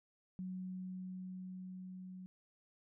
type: tone with level ramp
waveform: sine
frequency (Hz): 185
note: F#3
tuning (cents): 0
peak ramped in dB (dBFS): -40 to -47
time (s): 0.39-2.26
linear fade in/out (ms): 0
effects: none